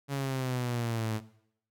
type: exponential sweep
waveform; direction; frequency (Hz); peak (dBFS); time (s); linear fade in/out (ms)
sawtooth; down; 141 to 107.5; -26; 0.08-1.21; 50
effects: noise-tail reverb RT60 0.7 s tail -18 dB re dry